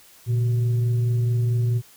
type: tone with frequency modulation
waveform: sine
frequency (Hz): 117.2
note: A#2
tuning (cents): +10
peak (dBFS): -18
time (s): 0.26-1.82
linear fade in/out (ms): 50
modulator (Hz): 259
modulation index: 0.24
effects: white hiss -51 dBFS RMS until 1.96 s